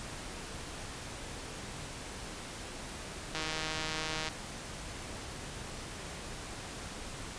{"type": "click train", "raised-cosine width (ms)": 0.2, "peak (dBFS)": -18, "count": 148, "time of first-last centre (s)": [3.35, 4.286], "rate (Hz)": 157, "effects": ["pink hiss -43 dBFS RMS until 7.38 s", "resampled to 22050 Hz"]}